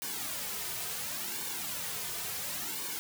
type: noise with flanger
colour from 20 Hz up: white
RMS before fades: -37 dBFS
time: 0.02-2.99 s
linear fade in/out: 0 ms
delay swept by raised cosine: 1.5 to 3.7 ms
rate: 0.71 Hz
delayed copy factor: -0.8
effects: none